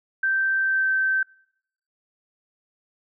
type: tone with pitch glide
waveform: sine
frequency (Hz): 1561 to 1549.3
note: G6 to G6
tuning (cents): -8 to -21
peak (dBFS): -19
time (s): 0.23-1.23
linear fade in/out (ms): 5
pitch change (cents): -13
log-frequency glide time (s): 0.59-0.9
effects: noise-tail reverb RT60 0.7 s tail -25 dB re dry